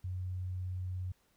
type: tone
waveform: sine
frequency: 91.7 Hz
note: F#2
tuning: 15 cents flat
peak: -35 dBFS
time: 0.04-1.12 s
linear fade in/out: 5 ms
effects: pink hiss -72 dBFS RMS until 1.36 s